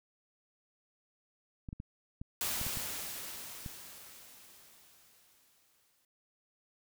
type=clicks; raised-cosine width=5 ms; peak=-29 dBFS; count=8; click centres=1.688 / 1.729 / 1.801 / 2.215 / 2.614 / 2.666 / 2.772 / 3.662 s
type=noise with exponential decay; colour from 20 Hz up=white; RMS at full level=-34 dBFS; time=2.41-6.05 s; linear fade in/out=2 ms; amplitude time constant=790 ms
effects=none